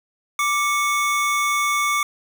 square tone pair together, 1174.7 / 2210 Hz, D6 / C#7, 0 / -6 cents, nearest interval major seventh, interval 1094 cents, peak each -21 / -23 dBFS, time 0.39-2.03 s, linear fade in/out 2 ms, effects none

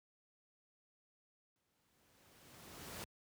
pink noise with exponential growth, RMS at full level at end -45 dBFS, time 1.56-3.04 s, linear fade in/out 0 ms, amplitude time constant 320 ms, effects high-pass 80 Hz 12 dB/octave

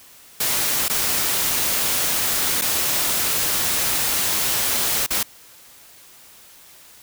white noise with dropouts, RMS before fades -21 dBFS, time 0.4-5.23 s, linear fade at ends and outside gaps 5 ms, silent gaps 0.883-0.897 / 2.614-2.619 / 5.064-5.105 s, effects white hiss -47 dBFS RMS until 7.02 s

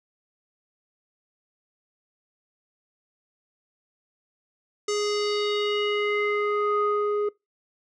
square tone with low-pass filter sweep, 415.3 Hz, G#4, in tune, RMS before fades -25 dBFS, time 4.88-7.29 s, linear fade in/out 5 ms, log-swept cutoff 6600 to 840 Hz, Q 3.3, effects noise-tail reverb RT60 0.2 s tail -23 dB re dry

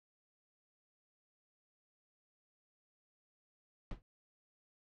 brown noise with exponential decay, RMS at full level -35 dBFS, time 3.91-4.02 s, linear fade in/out 1 ms, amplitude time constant 23 ms, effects low-pass 4000 Hz 12 dB/octave

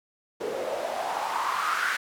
white noise with band-pass filter sweep, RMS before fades -29 dBFS, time 0.4-1.97 s, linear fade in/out 10 ms, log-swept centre 440 to 1600 Hz, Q 5.1, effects none

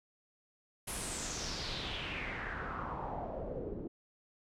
pink noise with low-pass filter sweep, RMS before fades -40 dBFS, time 0.87-3.88 s, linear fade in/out 10 ms, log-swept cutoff 11000 to 350 Hz, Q 4.1, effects none

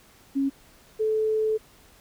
sine tone pair in turn, 274.2 / 435.3 Hz, C#4 / A4, -19 / -19 cents, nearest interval minor sixth, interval 800 cents, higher second, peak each -21 dBFS, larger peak neither, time 0.35-0.5 / 0.99-1.58 s, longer second, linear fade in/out 20 ms, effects pink hiss -55 dBFS RMS until 2 s

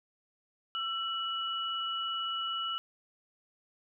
sine tone pair together, 1341 / 2937 Hz, E6 / F#7, +29 / -13 cents, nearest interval octave + major second, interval 1358 cents, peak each -35 / -34 dBFS, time 0.75-2.78 s, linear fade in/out 0 ms, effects none

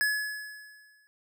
square tone with exponential decay, 1700 Hz, G#6, 40 cents sharp, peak -23 dBFS, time 0.01-1.07 s, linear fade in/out 0 ms, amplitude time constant 230 ms, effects none

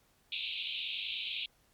white band-pass noise, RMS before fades -38 dBFS, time 0.32-1.46 s, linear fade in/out 2 ms, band 2400 to 3900 Hz, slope 96 dB/octave, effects pink hiss -69 dBFS RMS until 1.73 s + MP3 96 kbps

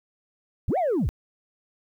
sine linear two-way sweep, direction up then down, 32.7 to 778 to 32.7 Hz, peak -19 dBFS, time 0.68-1.09 s, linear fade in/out 0 ms, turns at 0.78 s, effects tanh soft clip ceiling -19 dBFS + 10-bit

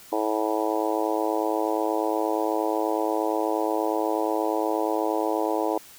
harmonic tone, 108.4 Hz, A2, 25 cents flat, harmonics 3 / 4 / 5 / 6 / 7 / 8 / 9, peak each -28 / -29 / -30 / -31 / -31 / -32 / -33 dBFS, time 0.12-5.78 s, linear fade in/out 5 ms, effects white hiss -48 dBFS RMS until 5.98 s

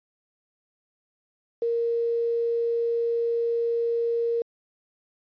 sine tone with quantisation, 466.4 Hz, A#4, 1 cent sharp, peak -22 dBFS, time 1.62-4.42 s, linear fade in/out 2 ms, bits 8, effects resampled to 11025 Hz

